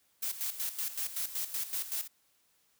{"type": "noise with tremolo", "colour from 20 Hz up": "blue", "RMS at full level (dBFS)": -34, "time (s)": [0.22, 2.08], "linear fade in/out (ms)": 10, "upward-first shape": "square", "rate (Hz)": 5.3, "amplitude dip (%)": 70, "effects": ["white hiss -71 dBFS RMS until 2.79 s"]}